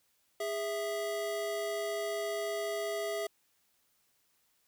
square tone pair together, 410.3 / 659 Hz, G#4 / E5, -21 / -1 cents, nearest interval minor sixth, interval 820 cents, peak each -37 / -36 dBFS, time 0.4-3.27 s, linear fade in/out 5 ms, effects white hiss -73 dBFS RMS until 4.67 s

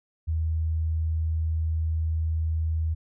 sine tone, 80.1 Hz, E2, 49 cents flat, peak -23 dBFS, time 0.27-2.95 s, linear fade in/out 20 ms, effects none

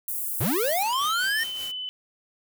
white high-pass noise, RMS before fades -30 dBFS, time 0.08-0.83 s, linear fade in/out 2 ms, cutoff 10000 Hz, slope 24 dB/octave
square linear sweep, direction up, 84.5 to 1864.7 Hz, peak -24 dBFS, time 0.4-1.44 s, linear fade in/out 10 ms
white noise with tremolo, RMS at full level -38 dBFS, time 0.43-1.72 s, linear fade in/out 10 ms, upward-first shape triangle, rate 5.2 Hz, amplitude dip 70%
sine tone with pitch glide, 3136 to 3012 Hz, G7 to F#7, 0 to +30 cents, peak -30 dBFS, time 0.93-1.89 s, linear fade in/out 0 ms, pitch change -70 cents, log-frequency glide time 1.07-1.7 s
effects none

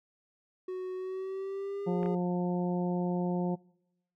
triangle tone with pitch glide, 370 to 408.2 Hz, F#4 to G#4, 0 to -30 cents, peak -32 dBFS, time 0.68-2.15 s, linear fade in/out 5 ms, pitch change +170 cents, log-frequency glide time 0.95-2 s
harmonic tone, 177.9 Hz, F3, 32 cents sharp, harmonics 1 / 2 / 3 / 4 / 5, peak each -29 / -35 / -39 / -41 / -43 dBFS, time 1.86-3.56 s, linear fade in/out 20 ms
clicks, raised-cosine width 0.5 ms, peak -29 dBFS, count 2, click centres 2.031 / 2.06 s
effects noise-tail reverb RT60 0.9 s tail -25 dB re dry

